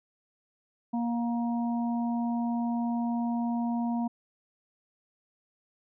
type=harmonic tone; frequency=235.8 Hz; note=A#3; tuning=20 cents sharp; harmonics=1 / 3 / 4; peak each=-27 / -37 / -39 dBFS; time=0.93-4.08 s; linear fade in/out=10 ms; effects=none

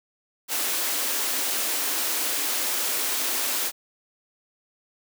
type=high-pass noise; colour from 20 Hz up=white; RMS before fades=-26 dBFS; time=0.48-3.72 s; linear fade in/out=50 ms; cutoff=240 Hz; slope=96 dB/octave; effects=none

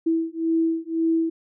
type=beating tone pair; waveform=sine; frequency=326.3 / 328.2 Hz; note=E4 / E4; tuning=-18 / -8 cents; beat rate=1.9 Hz; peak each=-23 dBFS; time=0.06-1.3 s; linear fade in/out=10 ms; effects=none

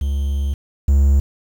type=tone pair in turn; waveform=triangle; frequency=69.6 / 69.6 Hz; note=C#2 / C#2; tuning=+8 / +8 cents; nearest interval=unison; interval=0 cents; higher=neither; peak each=-15 / -8 dBFS; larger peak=second; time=0.01-0.54 / 0.88-1.2 s; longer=first; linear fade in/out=5 ms; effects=7-bit

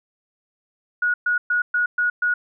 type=tone bursts; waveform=sine; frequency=1454 Hz; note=F#6; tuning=31 cents flat; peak=-17 dBFS; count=6; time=1.02-2.34 s; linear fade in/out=5 ms; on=120 ms; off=120 ms; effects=none

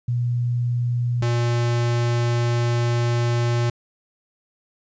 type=tone pair in turn; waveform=sine / square; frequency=121.1 / 119.09 Hz; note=B2 / A#2; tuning=-34 / +37 cents; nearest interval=unison; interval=29 cents; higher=first; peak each=-19 dBFS; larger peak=neither; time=0.08-1.22 / 1.22-3.7 s; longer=second; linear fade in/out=5 ms; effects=resampled to 16000 Hz + 10-bit

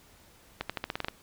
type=accelerating click train; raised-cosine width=0.3 ms; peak=-15 dBFS; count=9; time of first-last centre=0.61-1.084 s; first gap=86 ms; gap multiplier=0.89; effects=pink hiss -58 dBFS RMS until 1.22 s

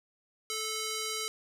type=tone with band-pass filter; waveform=square; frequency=436.6 Hz; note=A4; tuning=13 cents flat; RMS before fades=-35 dBFS; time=0.5-1.28 s; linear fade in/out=0 ms; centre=5900 Hz; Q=0.84; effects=none

